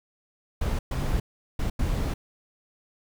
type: noise bursts at uneven times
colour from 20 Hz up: brown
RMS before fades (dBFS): -26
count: 4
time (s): 0.61-0.79 / 0.91-1.2 / 1.59-1.7 / 1.79-2.14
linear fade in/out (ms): 5
effects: none